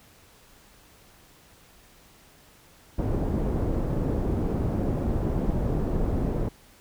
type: low-pass noise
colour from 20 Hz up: pink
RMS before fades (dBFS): -26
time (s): 2.98-6.49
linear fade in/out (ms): 10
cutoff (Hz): 460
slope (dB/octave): 12
effects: pink hiss -55 dBFS RMS until 6.8 s